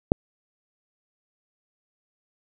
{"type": "click", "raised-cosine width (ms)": 2, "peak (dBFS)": -3, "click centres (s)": 0.119, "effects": []}